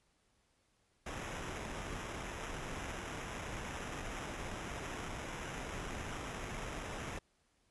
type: noise with sample-and-hold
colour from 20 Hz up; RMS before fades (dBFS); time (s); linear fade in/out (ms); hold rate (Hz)
pink; -43; 1.06-7.19; 5; 4410
effects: pink hiss -75 dBFS RMS until 7.7 s + resampled to 24000 Hz